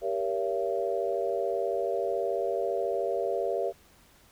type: chord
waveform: sine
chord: G diminished seventh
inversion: none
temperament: just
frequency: 392 / 470.4 / 564.5 / 677.4 Hz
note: G4 / Bb4 / Db5 / Fb5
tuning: 0 / +16 / +31 / +47 cents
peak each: -32 dBFS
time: 0.01-3.73 s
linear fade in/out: 50 ms
effects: pink hiss -59 dBFS RMS until 4.31 s